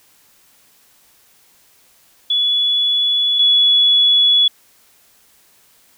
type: tone pair in turn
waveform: sine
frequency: 3412 / 3396 Hz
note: G#7 / G#7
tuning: +46 / +38 cents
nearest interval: unison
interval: 8 cents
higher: first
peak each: -13 / -9 dBFS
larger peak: second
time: 2.3-3.39 / 3.39-4.48 s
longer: neither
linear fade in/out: 5 ms
effects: white hiss -53 dBFS RMS until 5.97 s